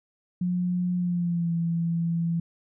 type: tone with pitch glide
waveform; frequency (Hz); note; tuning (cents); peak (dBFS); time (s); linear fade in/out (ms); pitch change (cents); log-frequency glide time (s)
sine; 178.9 to 167.89; F3 to E3; +42 to +32; -23; 0.41-2.4; 5; -110; 0.96-1.53
effects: none